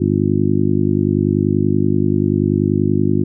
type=harmonic tone; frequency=50.4 Hz; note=G1; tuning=49 cents sharp; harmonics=2 / 3 / 4 / 5 / 6 / 7; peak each=-20 / -20 / -20 / -20 / -20 / -20 dBFS; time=0-3.24 s; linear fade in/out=10 ms; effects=none